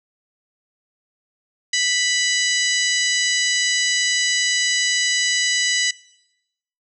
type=harmonic tone with a mistuned harmonic; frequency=987.8 Hz; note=B5; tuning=in tune; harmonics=2 / 3 / 4 / 5 / 6 / 7 / 8; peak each=-22 / -24 / -25 / -26 / -27 / -27 / -28 dBFS; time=1.73-5.91 s; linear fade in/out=5 ms; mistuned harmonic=7; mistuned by=-64 cents; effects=noise-tail reverb RT60 0.9 s tail -22 dB re dry